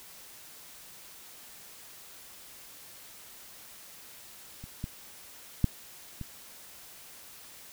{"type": "clicks", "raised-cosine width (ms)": 5, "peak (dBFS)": [-30, -21, -10, -25], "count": 4, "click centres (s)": [4.64, 4.841, 5.643, 6.213], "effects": ["white hiss -50 dBFS RMS until 7.72 s"]}